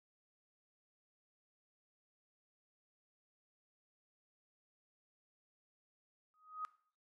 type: tone with exponential growth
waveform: sine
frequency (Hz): 1254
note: D#6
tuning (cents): +13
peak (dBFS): -36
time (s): 6.34-6.65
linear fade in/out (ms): 0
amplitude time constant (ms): 67
effects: noise-tail reverb RT60 0.5 s tail -19 dB re dry + AAC 32 kbps